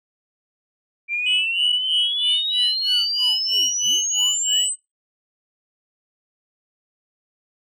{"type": "exponential sweep", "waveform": "sine", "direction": "up", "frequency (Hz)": [2349, 8250], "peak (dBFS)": -20, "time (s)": [1.08, 4.76], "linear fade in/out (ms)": 50}
{"type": "tone with tremolo", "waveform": "sine", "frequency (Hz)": 2960, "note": "F#7", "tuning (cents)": 0, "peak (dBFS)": -14, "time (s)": [1.26, 4.7], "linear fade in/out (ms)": 5, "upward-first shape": "sine", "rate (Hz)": 3.1, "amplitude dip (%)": 100}
{"effects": ["noise-tail reverb RT60 0.2 s tail -21 dB re dry", "tanh soft clip ceiling -12 dBFS"]}